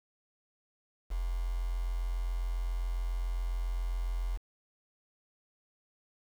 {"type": "tone with quantisation", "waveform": "sine", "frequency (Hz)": 43.65, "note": "F1", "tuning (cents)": 0, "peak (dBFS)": -30, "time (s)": [1.1, 4.38], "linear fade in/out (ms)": 20, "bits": 8, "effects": []}